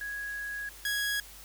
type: tone pair in turn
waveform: sine / sawtooth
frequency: 1661.2 / 1661.2 Hz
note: G#6 / G#6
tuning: 0 / 0 cents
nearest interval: unison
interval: 0 cents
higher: neither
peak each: -34 / -25 dBFS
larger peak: second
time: 0.01-0.69 / 0.85-1.2 s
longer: first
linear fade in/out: 2 ms
effects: added 50 Hz sine -53 dBFS peak until 1.44 s + white hiss -50 dBFS RMS until 1.44 s